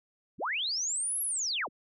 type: linear two-way sweep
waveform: sine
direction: up then down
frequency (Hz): 67 to 11440 to 67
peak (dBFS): -29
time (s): 0.38-1.69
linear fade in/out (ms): 50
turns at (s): 1.22
effects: none